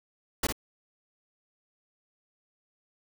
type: noise with echo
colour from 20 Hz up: pink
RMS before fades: -27 dBFS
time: 0.43-0.47 s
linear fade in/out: 5 ms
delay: 55 ms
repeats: 1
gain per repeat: -5 dB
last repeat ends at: 0.525 s
effects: none